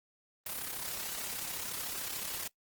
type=noise with amplitude modulation; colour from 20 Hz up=white; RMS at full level=-36 dBFS; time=0.46-2.48 s; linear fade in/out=5 ms; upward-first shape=sine; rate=33.6 Hz; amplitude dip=60%; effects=noise-tail reverb RT60 0.1 s tail -20 dB re dry + Opus 24 kbps